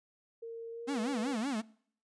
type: tone with pitch glide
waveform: sine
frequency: 459.1 to 489.2 Hz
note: A#4 to B4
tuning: -26 to -16 cents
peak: -40 dBFS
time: 0.42-1.37 s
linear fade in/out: 10 ms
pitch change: +110 cents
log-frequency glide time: 0.71-1.13 s
type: tone with vibrato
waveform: 45% pulse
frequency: 246.9 Hz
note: B3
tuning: in tune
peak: -32 dBFS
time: 0.87-1.62 s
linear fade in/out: 20 ms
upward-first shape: sine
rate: 5.3 Hz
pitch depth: 260 cents each way
effects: noise-tail reverb RT60 0.6 s tail -23 dB re dry + resampled to 22050 Hz